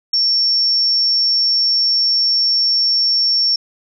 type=tone; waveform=sine; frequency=5460 Hz; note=F8; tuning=40 cents flat; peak=-12 dBFS; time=0.13-3.56 s; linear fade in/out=5 ms; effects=none